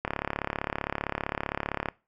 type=click train; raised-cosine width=0.5 ms; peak=-13 dBFS; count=66; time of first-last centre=0.05-1.886 s; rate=35.4 Hz; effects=noise-tail reverb RT60 0.3 s tail -21 dB re dry